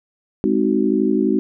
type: chord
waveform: sine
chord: Ab dominant seventh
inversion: none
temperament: just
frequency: 207.7 / 259.6 / 311.5 / 373.8 Hz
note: Ab3 / C4 / Eb4 / Gb4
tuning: 0 / -13 / +2 / +18 cents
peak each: -20 dBFS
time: 0.44-1.39 s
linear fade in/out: 0 ms
effects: none